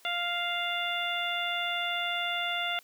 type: harmonic tone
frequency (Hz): 698.5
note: F5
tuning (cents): 0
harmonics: 1 / 2 / 3 / 4 / 5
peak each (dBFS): -35 / -35 / -35 / -35 / -35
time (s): 0.05-2.79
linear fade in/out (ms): 0
effects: white hiss -59 dBFS RMS until 2.83 s + high-pass 300 Hz 12 dB/octave